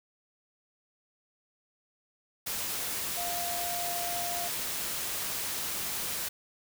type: tone in noise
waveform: sine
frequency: 698.5 Hz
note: F5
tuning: in tune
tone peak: -35 dBFS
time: 3.17-4.48 s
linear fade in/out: 10 ms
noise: white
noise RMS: -34 dBFS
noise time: 2.46-6.29 s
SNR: -4 dB
effects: none